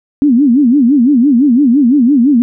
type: tone with vibrato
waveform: sine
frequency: 261.7 Hz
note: C4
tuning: in tune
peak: -5 dBFS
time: 0.22-2.42 s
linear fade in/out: 0 ms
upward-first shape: sine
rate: 5.9 Hz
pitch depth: 230 cents each way
effects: none